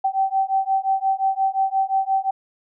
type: beating tone pair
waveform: sine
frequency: 770 / 775.7 Hz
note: G5 / G5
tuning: -31 / -18 cents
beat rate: 5.7 Hz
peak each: -21 / -21 dBFS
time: 0.04-2.31 s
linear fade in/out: 10 ms
effects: none